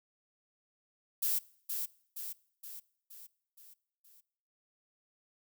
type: noise with echo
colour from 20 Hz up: violet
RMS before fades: -31 dBFS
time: 1.22-1.39 s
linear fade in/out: 10 ms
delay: 470 ms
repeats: 6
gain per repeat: -5 dB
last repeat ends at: 4.21 s
effects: noise-tail reverb RT60 0.7 s tail -23 dB re dry